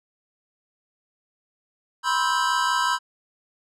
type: chord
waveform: square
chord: C major seventh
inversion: third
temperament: just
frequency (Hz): 981.1 / 1046.5 / 1308.1 / 1569.8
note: B5 / C6 / E6 / G6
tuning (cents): -12 / 0 / -14 / +2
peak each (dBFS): -25 / -27 / -28 / -27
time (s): 2.03-2.99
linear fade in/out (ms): 50
effects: low-pass 8000 Hz 12 dB/octave